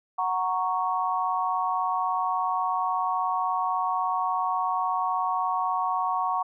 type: chord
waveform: sine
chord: F# major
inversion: none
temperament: equal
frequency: 740 / 932.3 / 1108.7 Hz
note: F#5 / A#5 / C#6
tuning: 0 / 0 / 0 cents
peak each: -28 / -29 / -27 dBFS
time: 0.18-6.43 s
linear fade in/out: 10 ms
effects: none